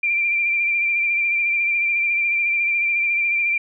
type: tone with vibrato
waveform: sine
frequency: 2369 Hz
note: D7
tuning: 14 cents sharp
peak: -17 dBFS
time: 0.03-3.58 s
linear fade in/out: 5 ms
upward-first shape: sine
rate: 14 Hz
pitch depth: 29 cents each way
effects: none